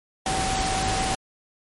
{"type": "tone in noise", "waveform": "sine", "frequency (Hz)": 763, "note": "G5", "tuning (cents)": -47, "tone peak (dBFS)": -26, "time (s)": [0.26, 1.15], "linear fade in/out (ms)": 2, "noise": "pink", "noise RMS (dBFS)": -26, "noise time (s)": [0.26, 1.15], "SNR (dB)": -3, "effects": ["MP3 48 kbps"]}